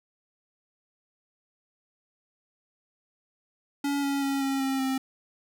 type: tone with pitch steps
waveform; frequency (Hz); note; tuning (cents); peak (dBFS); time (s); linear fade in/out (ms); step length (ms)
square; 282.8 / 279.1 / 275.4 / 271.8 / 268.2 / 264.6; C#4 / C#4 / C#4 / C#4 / C4 / C4; +35 / +12 / -11 / -34 / +43 / +20; -26; 3.84-4.98; 5; 190
effects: none